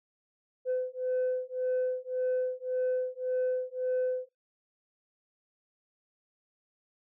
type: beating tone pair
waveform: sine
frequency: 507 / 508.8 Hz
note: B4 / C5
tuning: +45 / -48 cents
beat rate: 1.8 Hz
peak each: -30 / -30 dBFS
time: 0.65-4.29 s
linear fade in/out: 50 ms
effects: noise-tail reverb RT60 0.2 s tail -23 dB re dry + tanh soft clip ceiling -24 dBFS